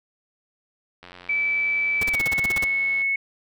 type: click train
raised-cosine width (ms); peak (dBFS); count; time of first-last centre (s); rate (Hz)
0.3; -26; 179; 1.03-3.019; 89.5
type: tone with pitch glide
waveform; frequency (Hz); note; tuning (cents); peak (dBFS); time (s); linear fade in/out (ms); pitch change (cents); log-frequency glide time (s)
sine; 2311 to 2199; D7 to C#7; -28 to -14; -20; 1.29-3.16; 5; -86; 2.11-2.21
type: noise bursts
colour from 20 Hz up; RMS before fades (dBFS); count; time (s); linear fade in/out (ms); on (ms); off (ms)
pink; -29; 11; 2.01-2.644; 5; 24; 37
effects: none